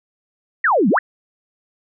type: exponential two-way sweep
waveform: sine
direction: down then up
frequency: 1987 to 174.61 to 1987 Hz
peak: -12 dBFS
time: 0.64-0.99 s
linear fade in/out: 5 ms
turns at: 0.89 s
effects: none